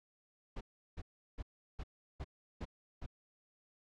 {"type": "noise bursts", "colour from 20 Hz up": "brown", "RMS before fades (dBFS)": -42, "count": 7, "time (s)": [0.56, 3.063], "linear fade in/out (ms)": 10, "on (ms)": 49, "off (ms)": 360, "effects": ["low-pass 5000 Hz 12 dB/octave"]}